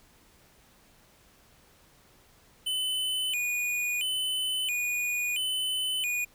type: tone with vibrato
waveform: square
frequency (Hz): 2725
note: F7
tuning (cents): -43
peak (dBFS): -28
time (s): 2.66-6.25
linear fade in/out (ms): 10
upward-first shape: square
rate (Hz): 0.74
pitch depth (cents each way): 180
effects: pink hiss -60 dBFS RMS until 6.34 s